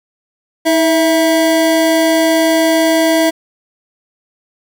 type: tone pair together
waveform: square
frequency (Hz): 319.9 / 657.8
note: D#4 / E5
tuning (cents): +48 / -4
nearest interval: octave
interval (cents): 1248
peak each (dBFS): -13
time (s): 0.65-3.31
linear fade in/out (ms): 20
effects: none